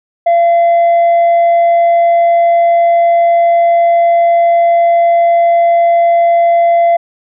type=tone; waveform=sine; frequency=683 Hz; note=F5; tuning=39 cents flat; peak=-3 dBFS; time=0.26-6.97 s; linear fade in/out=10 ms; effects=tanh soft clip ceiling -5 dBFS